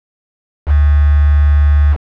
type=tone with quantisation; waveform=sine; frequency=73.2 Hz; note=D2; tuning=5 cents flat; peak=-6 dBFS; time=0.66-1.97 s; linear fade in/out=50 ms; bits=4; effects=low-pass 2000 Hz 12 dB/octave